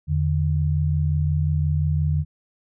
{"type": "tone pair together", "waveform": "sine", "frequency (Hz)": [84, 149.67], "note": ["E2", "D3"], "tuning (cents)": [33, 33], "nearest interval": "minor seventh", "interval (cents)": 1000, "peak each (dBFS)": -21, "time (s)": [0.07, 2.25], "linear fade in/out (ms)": 50, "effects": []}